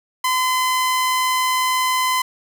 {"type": "tone", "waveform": "sawtooth", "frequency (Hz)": 1022, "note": "C6", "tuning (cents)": -41, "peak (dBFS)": -13, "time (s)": [0.24, 2.22], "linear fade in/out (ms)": 5, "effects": []}